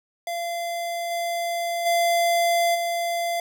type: tone with level steps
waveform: square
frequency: 686 Hz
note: F5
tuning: 31 cents flat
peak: -27 / -25 / -19 / -24 dBFS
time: 0.27-3.4 s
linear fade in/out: 2 ms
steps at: 1.1 / 1.85 / 2.74 s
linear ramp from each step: 20 ms
effects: none